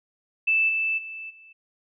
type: tone with level steps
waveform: sine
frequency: 2639 Hz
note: E7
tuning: 1 cent sharp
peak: -18 / -22 / -34 / -47 dBFS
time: 0.47-1.53 s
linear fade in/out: 10 ms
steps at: 0.68 / 0.97 / 1.29 s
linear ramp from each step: 20 ms
effects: none